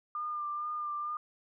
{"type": "tone with vibrato", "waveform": "sine", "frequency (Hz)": 1200, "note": "D6", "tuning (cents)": 37, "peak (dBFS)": -33, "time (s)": [0.15, 1.17], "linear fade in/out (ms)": 2, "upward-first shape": "sine", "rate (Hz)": 2.2, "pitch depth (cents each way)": 24, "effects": []}